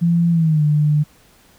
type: tone with pitch glide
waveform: sine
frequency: 170 to 149.71 Hz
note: F3 to D3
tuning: -46 to +34 cents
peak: -12 dBFS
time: 0.01-1.04 s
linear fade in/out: 20 ms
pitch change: -220 cents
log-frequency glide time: 0.31-0.63 s
effects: pink hiss -52 dBFS RMS until 1.58 s